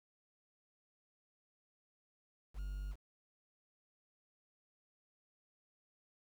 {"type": "tone with quantisation", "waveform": "triangle", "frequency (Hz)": 49, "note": "G1", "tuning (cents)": 0, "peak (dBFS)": -37, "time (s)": [2.54, 2.96], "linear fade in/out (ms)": 50, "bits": 10, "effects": []}